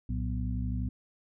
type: harmonic tone with a mistuned harmonic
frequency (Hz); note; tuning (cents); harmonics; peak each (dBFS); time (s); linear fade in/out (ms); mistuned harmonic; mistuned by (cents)
61.74; B1; 0; 1 / 2 / 3 / 4; -32 / -34 / -39 / -38; 0.09-0.89; 5; 2; -140
effects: none